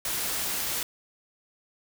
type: noise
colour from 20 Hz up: white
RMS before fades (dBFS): -30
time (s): 0.05-0.83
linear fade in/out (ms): 2
effects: none

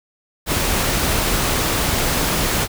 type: noise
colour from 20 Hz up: pink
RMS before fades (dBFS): -19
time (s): 0.46-2.68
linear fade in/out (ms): 50
effects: none

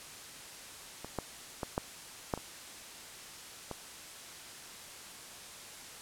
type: clicks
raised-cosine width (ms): 1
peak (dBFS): -27 / -19 / -20 / -16 / -16 / -27 / -24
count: 7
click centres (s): 1.046 / 1.187 / 1.632 / 1.779 / 2.338 / 2.376 / 3.713
effects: white hiss -48 dBFS RMS until 6.01 s + low-pass 10000 Hz 12 dB/octave

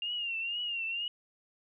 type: tone with vibrato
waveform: sine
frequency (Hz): 2794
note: F7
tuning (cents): 0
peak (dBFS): -32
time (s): 0.02-1.08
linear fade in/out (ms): 2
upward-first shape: triangle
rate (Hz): 2.1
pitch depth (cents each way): 94
effects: none

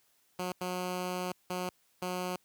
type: tone bursts at uneven times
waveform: 10% pulse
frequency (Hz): 181.4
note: F#3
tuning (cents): -34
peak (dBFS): -25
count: 4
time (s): 0.39-0.52 / 0.61-1.32 / 1.5-1.69 / 2.02-2.36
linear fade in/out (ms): 2
effects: white hiss -70 dBFS RMS until 2.44 s + high-pass 60 Hz 12 dB/octave

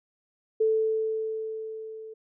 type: tone with level ramp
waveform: sine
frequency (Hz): 440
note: A4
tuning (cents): 0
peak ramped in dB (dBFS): -19 to -39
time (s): 0.6-2.14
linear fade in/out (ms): 10
effects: none

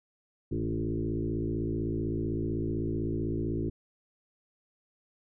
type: tone with frequency modulation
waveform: sine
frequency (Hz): 217.6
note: A3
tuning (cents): -19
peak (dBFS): -28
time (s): 0.51-3.7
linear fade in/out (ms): 10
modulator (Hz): 55.8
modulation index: 3
effects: none

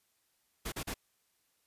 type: noise bursts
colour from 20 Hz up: pink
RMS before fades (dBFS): -38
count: 3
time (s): 0.65-0.942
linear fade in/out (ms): 10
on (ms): 72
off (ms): 38
effects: white hiss -75 dBFS RMS until 1.66 s + resampled to 32000 Hz

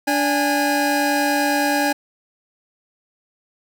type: tone pair together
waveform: 25% pulse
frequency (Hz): 290 / 820.2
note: D4 / G#5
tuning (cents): -22 / -22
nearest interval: octave + tritone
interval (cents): 1800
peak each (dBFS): -16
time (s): 0.07-1.93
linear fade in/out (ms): 10
effects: none

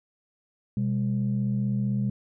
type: tone pair together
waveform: sine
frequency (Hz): 125.8 / 201.5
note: B2 / G3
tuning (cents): +32 / +48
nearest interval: minor sixth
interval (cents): 816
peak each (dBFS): -25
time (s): 0.77-2.1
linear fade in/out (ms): 2
effects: tanh soft clip ceiling -18 dBFS

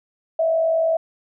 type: tone with frequency modulation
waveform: sine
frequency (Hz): 652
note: E5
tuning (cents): -19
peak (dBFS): -16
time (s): 0.39-0.97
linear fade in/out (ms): 5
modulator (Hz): 50.5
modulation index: 0.4
effects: none

